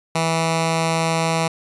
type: tone with notch filter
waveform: 10% pulse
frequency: 163.5 Hz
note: E3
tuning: 14 cents flat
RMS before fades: -20 dBFS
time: 0.15-1.48 s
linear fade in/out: 5 ms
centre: 370 Hz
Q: 1.3
effects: resampled to 24000 Hz